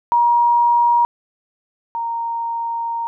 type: tone pair in turn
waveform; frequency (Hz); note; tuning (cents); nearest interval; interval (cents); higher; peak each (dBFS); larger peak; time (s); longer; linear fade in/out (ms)
sine; 950 / 928.3; A#5 / A#5; +33 / -7; unison; 40; first; -11 / -20; first; 0.12-1.05 / 1.95-3.07; second; 0
effects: none